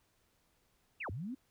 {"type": "linear two-way sweep", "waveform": "sine", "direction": "down then up", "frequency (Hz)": [2911, 76.4, 276.8], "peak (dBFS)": -38, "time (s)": [1, 1.35], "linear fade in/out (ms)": 10, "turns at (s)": 1.1, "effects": ["pink hiss -74 dBFS RMS until 1.5 s"]}